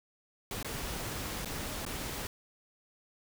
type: noise with dropouts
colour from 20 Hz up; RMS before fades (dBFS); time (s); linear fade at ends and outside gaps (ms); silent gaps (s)
pink; -38; 0.51-2.27; 1; 0.628-0.646 / 1.448-1.457 / 1.851-1.864
effects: none